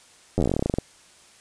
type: slowing click train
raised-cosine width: 2 ms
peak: -9 dBFS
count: 18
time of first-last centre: 0.38-0.785 s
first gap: 10 ms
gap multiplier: 1.1
effects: white hiss -53 dBFS RMS until 1.4 s + resampled to 22050 Hz